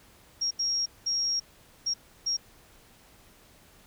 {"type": "tone bursts at uneven times", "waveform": "sine", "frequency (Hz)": 5590, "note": "F8", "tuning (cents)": 1, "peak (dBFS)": -25, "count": 5, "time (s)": [[0.41, 0.51], [0.59, 0.86], [1.06, 1.4], [1.86, 1.94], [2.26, 2.37]], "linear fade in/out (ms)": 10, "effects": ["pink hiss -57 dBFS RMS until 3.86 s"]}